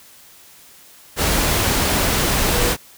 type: tone in noise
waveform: sine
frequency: 486.7 Hz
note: B4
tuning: 25 cents flat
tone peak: -23 dBFS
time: 2.49-2.74 s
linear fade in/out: 50 ms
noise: pink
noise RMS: -18 dBFS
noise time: 1.16-2.77 s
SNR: -8 dB
effects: white hiss -46 dBFS RMS until 2.97 s